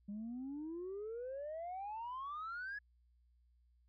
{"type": "exponential sweep", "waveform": "sine", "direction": "up", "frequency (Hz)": [198.7, 1704], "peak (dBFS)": -40, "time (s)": [0.08, 2.79], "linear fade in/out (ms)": 10, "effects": ["tanh soft clip ceiling -39 dBFS", "added 60 Hz sine -68 dBFS peak until 3.88 s"]}